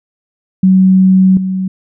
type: tone with level steps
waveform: sine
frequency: 188.1 Hz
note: F#3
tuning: 29 cents sharp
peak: -4 / -13 dBFS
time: 0.63-1.68 s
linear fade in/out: 5 ms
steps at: 1.37 s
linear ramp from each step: 2 ms
effects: none

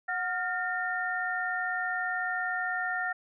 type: tone cluster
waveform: sine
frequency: 735 / 1406 / 1819 Hz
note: F#5 / F6 / A#6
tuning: -12 / +11 / -43 cents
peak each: -34 / -33 / -32 dBFS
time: 0.08-3.13 s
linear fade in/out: 10 ms
effects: none

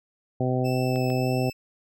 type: harmonic tone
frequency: 127.6 Hz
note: C3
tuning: 43 cents flat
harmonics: 1 / 2 / 3 / 4 / 5 / 6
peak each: -25 / -28 / -30 / -31 / -32 / -33 dBFS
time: 0.4-1.5 s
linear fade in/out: 5 ms
type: tone with vibrato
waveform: 25% pulse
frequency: 2637 Hz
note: E7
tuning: in tune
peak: -33 dBFS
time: 0.64-1.53 s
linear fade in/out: 20 ms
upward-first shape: sine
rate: 1.7 Hz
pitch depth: 11 cents each way
type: clicks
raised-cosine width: 0.3 ms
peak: -27 dBFS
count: 2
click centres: 0.959 / 1.102 s
effects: none

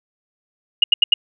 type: tone bursts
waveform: sine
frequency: 2867 Hz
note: F7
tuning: 45 cents sharp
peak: -8 dBFS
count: 4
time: 0.82-1.14 s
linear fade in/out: 5 ms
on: 20 ms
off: 80 ms
effects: none

